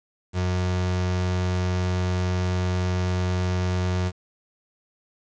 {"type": "tone", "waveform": "35% pulse", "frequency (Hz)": 90.9, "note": "F#2", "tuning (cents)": -30, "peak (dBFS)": -20, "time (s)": [0.33, 4.12], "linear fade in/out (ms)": 50, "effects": ["resampled to 16000 Hz", "8-bit"]}